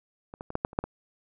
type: clicks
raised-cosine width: 1 ms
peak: -27 / -23 / -24 / -12 / -11 / -30 / -9 / -19 dBFS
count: 8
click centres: 0.339 / 0.409 / 0.504 / 0.554 / 0.649 / 0.731 / 0.789 / 0.84 s
effects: none